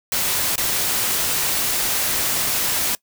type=noise with dropouts; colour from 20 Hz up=white; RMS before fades=-21 dBFS; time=0.12-2.95 s; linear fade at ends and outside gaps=1 ms; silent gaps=0.557-0.579 s; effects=noise-tail reverb RT60 0.1 s tail -22 dB re dry